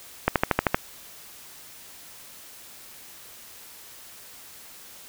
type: click train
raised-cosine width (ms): 0.5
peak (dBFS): -3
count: 7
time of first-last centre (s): 0.28-0.745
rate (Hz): 12.9
effects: white hiss -46 dBFS RMS until 5.08 s